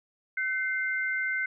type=tone pair together; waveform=sine; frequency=1526.9 / 2093 Hz; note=G6 / C7; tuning=-46 / 0 cents; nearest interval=perfect fourth; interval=546 cents; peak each=-29 / -30 dBFS; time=0.37-1.46 s; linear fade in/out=5 ms; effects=none